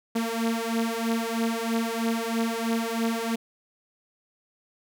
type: beating tone pair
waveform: sawtooth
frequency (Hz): 226.9 / 230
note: A#3 / A#3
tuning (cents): -47 / -23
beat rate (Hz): 3.1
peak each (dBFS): -24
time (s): 0.15-3.36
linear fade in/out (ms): 10
effects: none